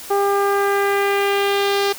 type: tone with low-pass filter sweep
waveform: sawtooth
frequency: 400 Hz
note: G4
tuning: 35 cents sharp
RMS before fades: -18 dBFS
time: 0.1-1.93 s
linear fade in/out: 10 ms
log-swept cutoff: 980 to 4800 Hz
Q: 1.8
effects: white hiss -35 dBFS RMS until 1.98 s